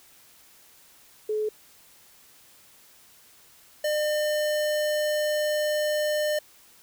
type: tone pair in turn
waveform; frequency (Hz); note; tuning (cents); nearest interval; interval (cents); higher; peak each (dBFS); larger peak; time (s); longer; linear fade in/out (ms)
sine / square; 428.1 / 603.3; A4 / D5; -47 / +46; tritone; 593; second; -24; neither; 1.29-1.49 / 3.84-6.39; second; 5
effects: white hiss -55 dBFS RMS until 6.82 s

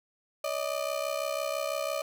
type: ring-modulated tone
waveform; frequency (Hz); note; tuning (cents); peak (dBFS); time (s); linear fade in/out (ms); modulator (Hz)
35% pulse; 602; D5; +43; -25; 0.44-2.02; 2; 33
effects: none

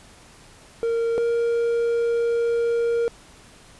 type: tone pair in turn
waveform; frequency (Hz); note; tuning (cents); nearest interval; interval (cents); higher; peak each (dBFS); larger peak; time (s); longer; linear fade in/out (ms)
triangle; 461.8 / 467.7; A#4 / A#4; -16 / +6; unison; 22; second; -18 / -17; second; 0.83-1.18 / 1.18-3.08; second; 0
effects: pink hiss -49 dBFS RMS until 3.79 s + resampled to 24000 Hz

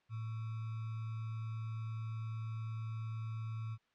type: tone with sample-and-hold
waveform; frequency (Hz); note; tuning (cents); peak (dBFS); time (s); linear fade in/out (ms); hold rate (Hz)
sine; 111.4; A2; +22; -38; 0.09-3.78; 50; 1225
effects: white hiss -75 dBFS RMS until 3.94 s + low-pass 3000 Hz 12 dB/octave

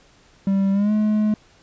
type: tone with pitch glide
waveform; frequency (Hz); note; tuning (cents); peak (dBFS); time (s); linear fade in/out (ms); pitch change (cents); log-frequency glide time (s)
triangle; 195.2 to 212.9; G3 to G#3; -7 to +43; -14; 0.47-1.34; 2; +150; 0.72-0.92
effects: pink hiss -54 dBFS RMS until 1.62 s + resampled to 16000 Hz

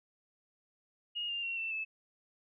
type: tone with pitch steps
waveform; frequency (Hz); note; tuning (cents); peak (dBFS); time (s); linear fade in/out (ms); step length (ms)
sine; 2863 / 2799 / 2737 / 2676 / 2616; F7 / F7 / F7 / E7 / E7; +42 / +3 / -36 / +25 / -14; -34; 1.15-1.85; 20; 140
effects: none

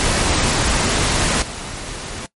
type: noise with level steps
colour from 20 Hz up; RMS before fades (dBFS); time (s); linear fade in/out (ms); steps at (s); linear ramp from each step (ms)
pink; -17 / -29; 0-2.26; 0; 1.42; 2
effects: noise-tail reverb RT60 0.1 s tail -19 dB re dry + MP3 48 kbps

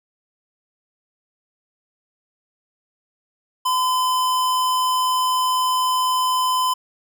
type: tone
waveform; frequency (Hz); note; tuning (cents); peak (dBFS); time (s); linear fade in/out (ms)
square; 1018; C6; -48; -18; 3.65-6.74; 10
effects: none

